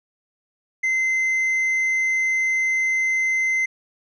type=tone with tanh clipping; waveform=sine; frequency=2067 Hz; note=C7; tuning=22 cents flat; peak=-19 dBFS; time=0.83-3.66 s; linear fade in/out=10 ms; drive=3 dB; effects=none